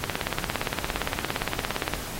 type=click train; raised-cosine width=0.3 ms; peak=-9 dBFS; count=34; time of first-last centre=0.04-1.937 s; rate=17.4 Hz; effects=pink hiss -36 dBFS RMS until 2.19 s + AAC 48 kbps